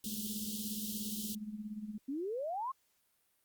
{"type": "band-stop noise", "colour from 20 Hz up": "white", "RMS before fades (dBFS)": -42, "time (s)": [0.04, 1.35], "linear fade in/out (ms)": 2, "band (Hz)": [480, 2900], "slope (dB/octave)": 96}
{"type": "tone with tremolo", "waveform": "sine", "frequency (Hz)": 211.9, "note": "G#3", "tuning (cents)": 35, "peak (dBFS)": -37, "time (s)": [0.06, 1.98], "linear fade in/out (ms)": 2, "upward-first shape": "sine", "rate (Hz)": 17, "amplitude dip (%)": 70}
{"type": "exponential sweep", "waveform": "sine", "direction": "up", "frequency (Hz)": [259, 1108.7], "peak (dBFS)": -35, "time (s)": [2.08, 2.72], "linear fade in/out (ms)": 10}
{"effects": ["white hiss -75 dBFS RMS until 3.44 s", "Opus 48 kbps"]}